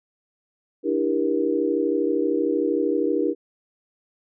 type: chord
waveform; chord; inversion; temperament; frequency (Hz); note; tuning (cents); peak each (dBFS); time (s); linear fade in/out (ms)
sine; E half-diminished seventh; third; just; 296.7 / 329.6 / 395.6 / 474.7; D4 / E4 / G4 / Bb4; +18 / 0 / +16 / +31; -25; 0.83-3.35; 50
effects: none